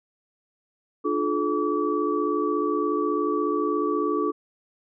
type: tone cluster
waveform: sine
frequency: 298 / 352.3 / 428.9 / 1148 Hz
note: D4 / F4 / A4 / D6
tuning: +25 / +15 / -44 / -40 cents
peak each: -27 / -28 / -26 / -28 dBFS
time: 1.04-4.32 s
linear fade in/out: 20 ms
effects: none